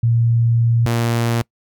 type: tone pair in turn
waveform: sine / sawtooth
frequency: 116.54 / 117.05 Hz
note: A#2 / A#2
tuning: 0 / +8 cents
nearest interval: unison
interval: 8 cents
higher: second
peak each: -12 dBFS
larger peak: neither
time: 0.03-0.86 / 0.86-1.42 s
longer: first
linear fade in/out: 5 ms
effects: noise-tail reverb RT60 0.1 s tail -24 dB re dry